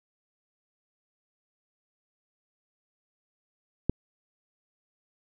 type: click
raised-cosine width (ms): 3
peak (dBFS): -10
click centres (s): 3.896
effects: none